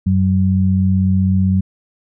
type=tone pair together; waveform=sine; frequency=93.25 / 189.1 Hz; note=F#2 / F#3; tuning=+14 / +38 cents; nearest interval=octave; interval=1224 cents; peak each=-14 dBFS; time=0.06-1.61 s; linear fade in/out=10 ms; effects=none